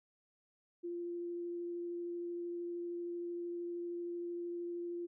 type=tone with vibrato; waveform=sine; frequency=346.4 Hz; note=F4; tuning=14 cents flat; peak=-38 dBFS; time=0.83-5.07 s; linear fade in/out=20 ms; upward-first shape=triangle; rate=13 Hz; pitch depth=9 cents each way; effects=none